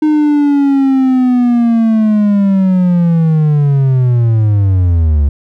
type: linear sweep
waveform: triangle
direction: down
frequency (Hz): 308.1 to 69.3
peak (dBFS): -5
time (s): 0.02-5.29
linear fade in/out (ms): 5
effects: none